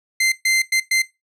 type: tone bursts at uneven times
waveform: sawtooth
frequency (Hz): 2080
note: C7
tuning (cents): -11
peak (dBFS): -12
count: 4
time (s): 0.2-0.32 / 0.45-0.62 / 0.72-0.8 / 0.91-1.02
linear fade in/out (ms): 5
effects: noise-tail reverb RT60 0.2 s tail -17 dB re dry + low-pass 11000 Hz 12 dB/octave